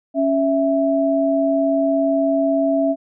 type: tone pair together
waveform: sine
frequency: 277.2 / 659.3 Hz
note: C#4 / E5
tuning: 0 / 0 cents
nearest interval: octave + minor third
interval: 1500 cents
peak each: -18 / -17 dBFS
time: 0.14-2.96 s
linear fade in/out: 50 ms
effects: none